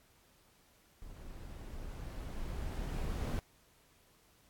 brown noise with level ramp, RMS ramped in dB -50 to -34 dBFS, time 1.02-3.39 s, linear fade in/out 0 ms, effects pink hiss -67 dBFS RMS until 4.49 s + AAC 64 kbps

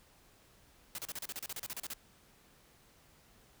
white noise bursts, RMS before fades -41 dBFS, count 15, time 0.95-1.935 s, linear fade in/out 0 ms, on 33 ms, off 35 ms, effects pink hiss -64 dBFS RMS until 3.6 s

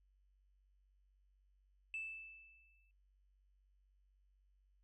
sine tone with exponential decay, 2637 Hz, E7, in tune, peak -38 dBFS, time 1.94-2.91 s, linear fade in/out 1 ms, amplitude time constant 210 ms, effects tanh soft clip ceiling -37 dBFS + added 48 Hz sine -70 dBFS peak until 4.83 s

